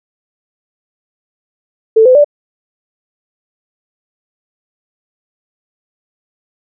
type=tone with pitch steps; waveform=sine; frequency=443.3 / 509.2 / 584.9 Hz; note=A4 / C5 / D5; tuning=+13 / -47 / -7 cents; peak=-3 dBFS; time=1.96-2.245 s; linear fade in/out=10 ms; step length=95 ms; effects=none